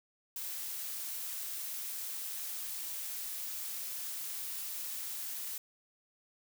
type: noise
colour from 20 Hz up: blue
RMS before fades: -40 dBFS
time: 0.36-5.58 s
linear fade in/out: 2 ms
effects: none